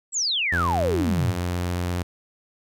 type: exponential sweep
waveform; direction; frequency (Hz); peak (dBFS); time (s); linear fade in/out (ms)
sine; down; 8000 to 77.6; -21; 0.12-1.38; 50
type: tone with pitch glide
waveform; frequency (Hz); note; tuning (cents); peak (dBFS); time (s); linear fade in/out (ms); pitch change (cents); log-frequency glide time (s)
sawtooth; 86.7 to 88.52; F2 to F2; -12 to +24; -20; 0.52-2.03; 10; +36; 1.03-1.21
effects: none